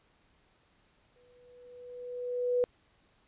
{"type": "tone with exponential growth", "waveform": "sine", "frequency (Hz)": 492.3, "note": "B4", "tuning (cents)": -6, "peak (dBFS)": -23, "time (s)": [1.16, 2.64], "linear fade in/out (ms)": 0, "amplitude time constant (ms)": 320, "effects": ["pink hiss -68 dBFS RMS until 3.27 s", "resampled to 8000 Hz"]}